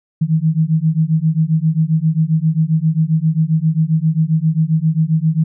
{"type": "beating tone pair", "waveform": "sine", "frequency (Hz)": [155.56, 163.06], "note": ["D#3", "E3"], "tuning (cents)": [0, -19], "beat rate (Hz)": 7.5, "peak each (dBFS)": -15, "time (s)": [0.21, 5.44], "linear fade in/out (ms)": 10, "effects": []}